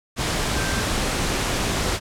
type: tone in noise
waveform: sine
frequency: 1568 Hz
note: G6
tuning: in tune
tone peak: -30 dBFS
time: 0.53-0.85 s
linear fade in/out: 50 ms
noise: pink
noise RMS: -23 dBFS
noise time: 0.16-2 s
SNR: -10 dB
effects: low-pass 9000 Hz 12 dB/octave